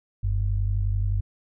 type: tone pair together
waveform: sine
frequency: 46.2 / 97.9 Hz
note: F#1 / G2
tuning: -2 / -2 cents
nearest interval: octave + minor second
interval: 1300 cents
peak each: -24 dBFS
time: 0.23-1.21 s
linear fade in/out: 10 ms
effects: none